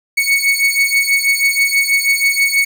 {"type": "beating tone pair", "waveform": "40% pulse", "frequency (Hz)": [2217, 2223.2], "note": ["C#7", "C#7"], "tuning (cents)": [0, 4], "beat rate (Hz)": 6.2, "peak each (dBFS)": -14, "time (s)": [0.17, 2.65], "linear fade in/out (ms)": 10, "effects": []}